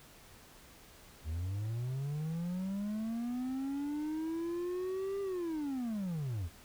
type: linear two-way sweep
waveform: triangle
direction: up then down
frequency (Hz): 74.3 to 398.9 to 74.3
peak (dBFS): -32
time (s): 1.24-6.5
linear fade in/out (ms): 50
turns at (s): 5.21
effects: pink hiss -57 dBFS RMS until 6.64 s